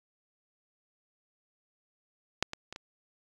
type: clicks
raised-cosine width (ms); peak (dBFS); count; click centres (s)
0.2; -8 / -19 / -24 / -24; 4; 2.426 / 2.534 / 2.726 / 2.761
effects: resampled to 24000 Hz